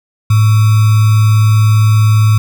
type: tone with sample-and-hold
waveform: sine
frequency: 107.6 Hz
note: A2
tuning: 38 cents flat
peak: -5 dBFS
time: 0.3-2.38 s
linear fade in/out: 5 ms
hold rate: 1225 Hz
effects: none